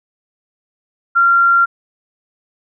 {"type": "tone", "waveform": "sine", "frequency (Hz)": 1380, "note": "F6", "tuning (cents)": -21, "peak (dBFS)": -8, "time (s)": [1.15, 1.66], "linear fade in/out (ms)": 20, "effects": []}